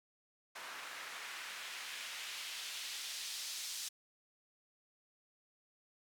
white noise with band-pass filter sweep, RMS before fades -45 dBFS, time 0.55-3.89 s, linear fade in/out 10 ms, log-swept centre 1300 to 5300 Hz, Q 1.1, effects none

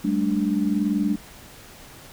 sine chord, G suspended second, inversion none, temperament equal with one note detuned, 196 / 216.5 / 293.7 Hz, G3 / A3 / D4, 0 / -28 / 0 cents, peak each -24 dBFS, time 0.04-1.16 s, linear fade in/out 10 ms, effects pink hiss -45 dBFS RMS until 2.12 s

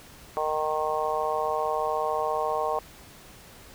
harmonic tone, 154.4 Hz, D#3, 13 cents flat, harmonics 3 / 4 / 5 / 6 / 7, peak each -31 / -30 / -30 / -33 / -31 dBFS, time 0.37-2.79 s, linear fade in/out 0 ms, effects pink hiss -49 dBFS RMS until 3.74 s

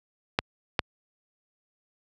clicks, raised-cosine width 0.3 ms, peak -5 dBFS, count 2, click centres 0.389 / 0.792 s, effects high-pass 60 Hz 12 dB/octave

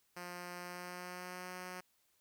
5% pulse tone with pitch glide, 177.2 to 182.08 Hz, F3 to F#3, +25 to -28 cents, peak -33 dBFS, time 0.16-1.81 s, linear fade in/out 10 ms, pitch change +47 cents, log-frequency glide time 0.59-1.54 s, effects white hiss -75 dBFS RMS until 2.2 s

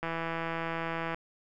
click train, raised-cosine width 0.5 ms, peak -19 dBFS, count 185, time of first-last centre 0.03-1.145 s, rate 165 Hz, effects none

